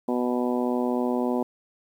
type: harmonic tone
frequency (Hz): 123.47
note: B2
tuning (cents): 0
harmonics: 2 / 3 / 4 / 5 / 6 / 7 / 8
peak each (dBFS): -25 / -29 / -31 / -33 / -35 / -36 / -37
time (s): 0.08-1.43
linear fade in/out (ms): 5
effects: 9-bit